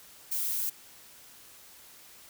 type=noise; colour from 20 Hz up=violet; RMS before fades=-31 dBFS; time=0.31-0.7 s; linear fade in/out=10 ms; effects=white hiss -53 dBFS RMS until 2.29 s

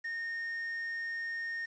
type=tone; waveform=triangle; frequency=1840 Hz; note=A#6; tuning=23 cents flat; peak=-33 dBFS; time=0.04-1.66 s; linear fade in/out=10 ms; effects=resampled to 16000 Hz + 10-bit

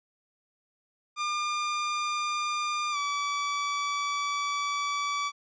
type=tone with pitch glide; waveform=sawtooth; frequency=1203 to 1149.3 Hz; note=D6 to D6; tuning=+41 to -38 cents; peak=-24 dBFS; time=1.16-5.32 s; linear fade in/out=50 ms; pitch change=-79 cents; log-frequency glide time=2.91-2.97 s; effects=resampled to 16000 Hz

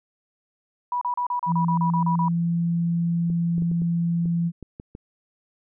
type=tone bursts; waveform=sine; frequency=978 Hz; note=B5; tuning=17 cents flat; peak=-22 dBFS; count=11; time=0.92-2.283 s; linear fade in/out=2 ms; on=93 ms; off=34 ms
type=tone with pitch glide; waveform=sine; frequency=168.6 to 169.67 Hz; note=E3 to F3; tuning=+39 to -50 cents; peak=-20 dBFS; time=1.46-4.52 s; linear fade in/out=50 ms; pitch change=+11 cents; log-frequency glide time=1.72-2.51 s
type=clicks; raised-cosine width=3 ms; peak=-24 dBFS; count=9; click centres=3.301 / 3.581 / 3.622 / 3.715 / 3.819 / 4.257 / 4.627 / 4.799 / 4.951 s
effects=none

